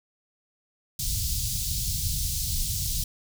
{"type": "band-stop noise", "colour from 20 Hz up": "pink", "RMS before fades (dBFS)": -28, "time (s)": [0.99, 3.04], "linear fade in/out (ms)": 5, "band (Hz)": [130, 4200], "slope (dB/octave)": 24, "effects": []}